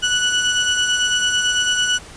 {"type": "tone pair together", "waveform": "30% pulse", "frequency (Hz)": [1478, 2947], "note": ["F#6", "F#7"], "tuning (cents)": [-2, -8], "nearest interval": "octave", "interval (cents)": 1194, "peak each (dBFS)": -16, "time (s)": [0.02, 1.99], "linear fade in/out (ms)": 20, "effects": ["pink hiss -39 dBFS RMS until 2.16 s", "resampled to 22050 Hz"]}